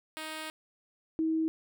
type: tone pair in turn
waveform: 5% pulse / sine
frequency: 313.2 / 320.2 Hz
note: D#4 / D#4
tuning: +11 / +50 cents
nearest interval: unison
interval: 39 cents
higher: second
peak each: -26 dBFS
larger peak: neither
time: 0.17-0.5 / 1.19-1.48 s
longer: first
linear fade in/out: 0 ms
effects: none